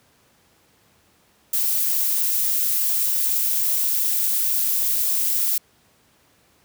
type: noise with amplitude modulation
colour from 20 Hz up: violet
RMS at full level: -19 dBFS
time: 1.53-5.58 s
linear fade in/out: 5 ms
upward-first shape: sine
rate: 246 Hz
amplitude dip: 45%
effects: pink hiss -59 dBFS RMS until 6.64 s + high-pass 80 Hz 12 dB/octave